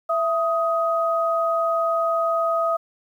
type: tone pair together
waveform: sine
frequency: 664.3 / 1254 Hz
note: E5 / D#6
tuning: +13 / +13 cents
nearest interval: major seventh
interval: 1100 cents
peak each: -21 / -22 dBFS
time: 0.09-2.77 s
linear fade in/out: 10 ms
effects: 9-bit